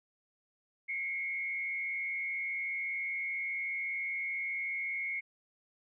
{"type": "tone with frequency modulation", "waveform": "sine", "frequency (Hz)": 2173, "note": "C#7", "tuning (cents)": -35, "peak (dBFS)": -33, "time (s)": [0.88, 5.21], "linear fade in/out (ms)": 20, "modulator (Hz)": 105, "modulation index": 0.69, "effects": []}